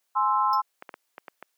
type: chord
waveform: sine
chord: Ab augmented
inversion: none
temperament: equal with one note detuned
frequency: 838.8 / 1046.5 / 1318.5 Hz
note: Ab5 / C6 / E6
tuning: +17 / 0 / 0 cents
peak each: -26 / -22 / -27 dBFS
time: 0.15-0.62 s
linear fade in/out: 20 ms
type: tone with exponential decay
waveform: square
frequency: 5274 Hz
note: E8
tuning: in tune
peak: -30 dBFS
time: 0.53-0.62 s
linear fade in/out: 2 ms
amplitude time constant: 18 ms
type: clicks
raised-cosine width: 0.5 ms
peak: -23 dBFS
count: 6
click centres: 0.824 / 0.892 / 0.941 / 1.181 / 1.282 / 1.426 s
effects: white hiss -75 dBFS RMS until 1.57 s + high-pass 400 Hz 12 dB/octave